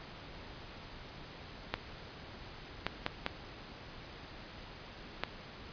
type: clicks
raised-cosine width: 0.3 ms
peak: -15 dBFS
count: 5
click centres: 1.74 / 2.866 / 3.064 / 3.264 / 5.236 s
effects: pink hiss -49 dBFS RMS until 5.72 s + resampled to 11025 Hz